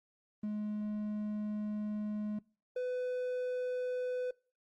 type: tone pair in turn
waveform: triangle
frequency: 210.6 / 500.9 Hz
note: G#3 / B4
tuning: +24 / +24 cents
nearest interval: octave + minor third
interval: 1500 cents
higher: second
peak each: -32 / -31 dBFS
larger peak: second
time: 0.43-2.39 / 2.76-4.31 s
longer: first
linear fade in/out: 5 ms
effects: noise-tail reverb RT60 0.4 s tail -25 dB re dry + Opus 24 kbps